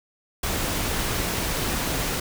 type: noise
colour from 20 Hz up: pink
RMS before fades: -26 dBFS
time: 0.43-2.2 s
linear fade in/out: 5 ms
effects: none